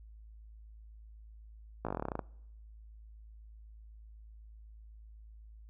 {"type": "slowing click train", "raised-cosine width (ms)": 1, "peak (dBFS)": -21, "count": 14, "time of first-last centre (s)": [1.85, 2.192], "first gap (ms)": 17, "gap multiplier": 1.07, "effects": ["noise-tail reverb RT60 0.8 s tail -24 dB re dry", "added 54 Hz sine -50 dBFS peak until 5.69 s"]}